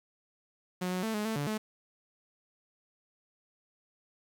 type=tone with pitch steps; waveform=sawtooth; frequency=181.7 / 183.3 / 222 / 210.3 / 221.9 / 144.5 / 215.6 Hz; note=F#3 / F#3 / A3 / G#3 / A3 / D3 / A3; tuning=-31 / -16 / +16 / +22 / +15 / -28 / -35 cents; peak=-27 dBFS; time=0.81-1.58 s; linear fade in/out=10 ms; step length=110 ms; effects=10-bit